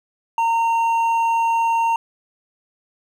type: tone with hard clipping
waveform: triangle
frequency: 918 Hz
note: A#5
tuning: 27 cents flat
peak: -17 dBFS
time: 0.38-1.96 s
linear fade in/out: 2 ms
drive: 8 dB
effects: none